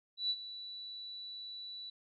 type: tone with ADSR envelope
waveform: sine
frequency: 3951 Hz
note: B7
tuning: in tune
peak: -29 dBFS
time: 0.17-1.9 s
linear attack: 130 ms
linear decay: 51 ms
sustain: -14 dB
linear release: 6 ms
effects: none